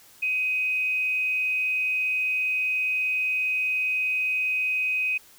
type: tone with amplitude modulation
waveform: sine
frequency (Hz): 2515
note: D#7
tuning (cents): +18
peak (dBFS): -21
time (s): 0.22-5.18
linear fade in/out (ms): 10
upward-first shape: sine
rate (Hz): 263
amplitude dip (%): 30
effects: white hiss -53 dBFS RMS until 5.38 s